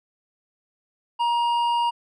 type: tone with hard clipping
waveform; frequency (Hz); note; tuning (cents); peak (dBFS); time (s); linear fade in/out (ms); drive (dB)
sine; 946; A#5; +25; -21; 1.19-1.91; 20; 7
effects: resampled to 22050 Hz